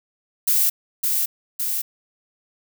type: noise with echo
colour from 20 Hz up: violet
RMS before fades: -18 dBFS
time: 0.47-0.7 s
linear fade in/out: 10 ms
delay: 560 ms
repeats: 2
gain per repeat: -3 dB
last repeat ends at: 1.82 s
effects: none